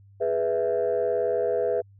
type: chord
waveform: sine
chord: E major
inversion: first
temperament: equal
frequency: 415.3 / 493.9 / 659.3 Hz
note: G#4 / B4 / E5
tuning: 0 / 0 / 0 cents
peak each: -26 / -24 / -26 dBFS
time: 0.2-1.82 s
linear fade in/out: 20 ms
effects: tanh soft clip ceiling -16 dBFS + added 99 Hz sine -50 dBFS peak until 1.99 s